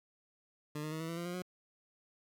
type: tone with pitch steps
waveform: 20% pulse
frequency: 150 / 154.13 / 158.37 / 162.73 / 167.21 / 171.81 / 176.54 / 181.39 Hz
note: D3 / D#3 / D#3 / E3 / E3 / F3 / F3 / F#3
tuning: +37 / -16 / +31 / -22 / +25 / -28 / +19 / -34 cents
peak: -33 dBFS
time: 0.75-1.422 s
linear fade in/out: 5 ms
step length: 84 ms
effects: none